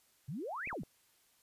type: exponential two-way sweep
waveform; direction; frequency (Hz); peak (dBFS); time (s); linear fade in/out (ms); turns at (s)
sine; up then down; 120.5 to 2622 to 120.5; -38; 0.28-0.83; 10; 0.68
type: clicks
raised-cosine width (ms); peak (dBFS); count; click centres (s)
2; -36; 3; 0.674 / 0.729 / 0.834
effects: white hiss -70 dBFS RMS until 1.42 s + resampled to 32000 Hz